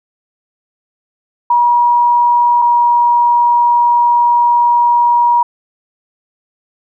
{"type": "tone pair in turn", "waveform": "sine", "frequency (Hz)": [959, 955.6], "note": ["A#5", "A#5"], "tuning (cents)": [49, 43], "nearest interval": "unison", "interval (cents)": 6, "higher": "first", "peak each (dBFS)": -7, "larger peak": "neither", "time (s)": [[1.5, 2.62], [2.62, 5.43]], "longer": "second", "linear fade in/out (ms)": 5, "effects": []}